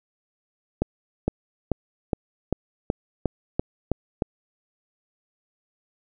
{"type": "accelerating click train", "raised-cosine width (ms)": 2, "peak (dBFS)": -8, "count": 10, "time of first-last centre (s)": [0.82, 4.222], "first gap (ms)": 460, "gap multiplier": 0.95, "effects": []}